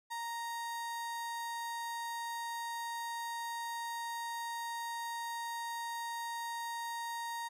35% pulse tone, 932.3 Hz, A#5, in tune, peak -36 dBFS, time 0.1-7.49 s, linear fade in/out 20 ms, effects resampled to 32000 Hz

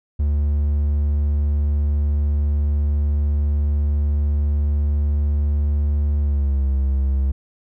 triangle tone with pitch glide, 73 to 67.72 Hz, D2 to C#2, -10 to -40 cents, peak -14 dBFS, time 0.19-7.32 s, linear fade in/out 10 ms, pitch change -130 cents, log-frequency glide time 6.19-6.67 s, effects none

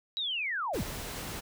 sine linear sweep, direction down, 3937 to 34.88 Hz, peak -30 dBFS, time 0.17-0.83 s, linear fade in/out 0 ms
pink noise, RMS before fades -39 dBFS, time 0.73-1.41 s, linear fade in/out 20 ms
effects none

